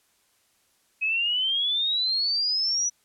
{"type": "exponential sweep", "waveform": "sine", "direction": "up", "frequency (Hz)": [2536, 5930], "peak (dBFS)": -22, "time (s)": [1.01, 2.9], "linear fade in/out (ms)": 20, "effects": ["white hiss -66 dBFS RMS until 3.04 s", "low-pass 12000 Hz 12 dB/octave"]}